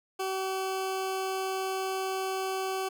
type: tone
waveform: 20% pulse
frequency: 380.7 Hz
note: F#4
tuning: 49 cents sharp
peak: -25 dBFS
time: 0.19-2.89 s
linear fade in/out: 10 ms
effects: none